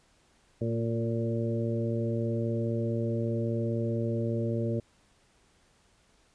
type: harmonic tone with a mistuned harmonic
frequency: 115.1 Hz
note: A#2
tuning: 22 cents flat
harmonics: 1 / 2 / 3 / 4 / 5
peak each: -30 / -33 / -35 / -36 / -37 dBFS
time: 0.61-4.8 s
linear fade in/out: 5 ms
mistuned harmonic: 3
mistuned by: +19 cents
effects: pink hiss -65 dBFS RMS until 6.34 s + resampled to 22050 Hz